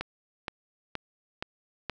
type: click train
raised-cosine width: 0.3 ms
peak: -16 dBFS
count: 5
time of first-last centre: 0.01-1.897 s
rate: 2.12 Hz
effects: none